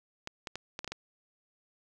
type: clicks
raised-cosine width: 0.2 ms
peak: -20 dBFS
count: 7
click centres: 0.274 / 0.472 / 0.556 / 0.791 / 0.845 / 0.877 / 0.92 s
effects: none